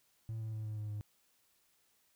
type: tone with pitch steps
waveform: triangle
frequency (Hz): 111.8 / 110.32 / 108.87 / 107.43 / 106.01 / 104.61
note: A2 / A2 / A2 / A2 / G#2 / G#2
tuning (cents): +28 / +5 / -18 / -41 / +36 / +13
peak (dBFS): -35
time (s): 0.29-1.01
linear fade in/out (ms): 0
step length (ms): 120
effects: tanh soft clip ceiling -32 dBFS + white hiss -73 dBFS RMS until 2.15 s